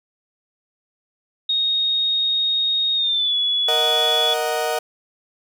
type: tone with pitch glide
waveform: sine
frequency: 3729 to 3400 Hz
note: A#7 to G#7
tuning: 0 to +40 cents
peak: -17 dBFS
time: 1.49-4.34 s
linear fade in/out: 5 ms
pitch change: -160 cents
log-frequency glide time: 2.95-3.35 s
type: chord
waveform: 35% pulse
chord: D# minor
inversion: second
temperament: equal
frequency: 466.2 / 622.3 / 740 Hz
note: A#4 / D#5 / F#5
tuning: 0 / 0 / 0 cents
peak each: -23 dBFS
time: 3.68-4.79 s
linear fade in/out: 5 ms
effects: none